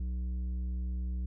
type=tone with tanh clipping; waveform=sine; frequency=61.9 Hz; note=B1; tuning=5 cents sharp; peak=-33 dBFS; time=0-1.26 s; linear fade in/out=5 ms; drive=8 dB; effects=none